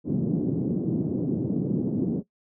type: band-pass noise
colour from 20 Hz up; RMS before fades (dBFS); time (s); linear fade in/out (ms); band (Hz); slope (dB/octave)
pink; -26; 0.04-2.23; 50; 150 to 340; 24
effects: noise-tail reverb RT60 0.1 s tail -18 dB re dry